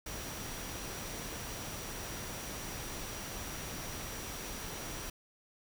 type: tone in noise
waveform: sine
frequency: 5790 Hz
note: F#8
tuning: 38 cents flat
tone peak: -50 dBFS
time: 0.06-5.1 s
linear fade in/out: 5 ms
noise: pink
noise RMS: -42 dBFS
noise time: 0.06-5.1 s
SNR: -11 dB
effects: none